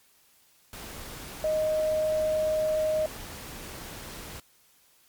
sine tone in noise, 622 Hz, D#5, 1 cent flat, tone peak -23 dBFS, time 1.44-3.06 s, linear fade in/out 2 ms, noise pink, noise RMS -41 dBFS, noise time 0.73-4.4 s, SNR +15 dB, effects white hiss -62 dBFS RMS until 5.08 s + MP3 96 kbps

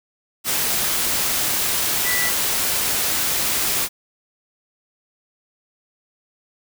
sine tone in noise, 1973 Hz, B6, 2 cents flat, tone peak -22 dBFS, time 2.03-2.32 s, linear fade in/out 50 ms, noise white, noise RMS -21 dBFS, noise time 0.44-3.89 s, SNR -4 dB, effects none

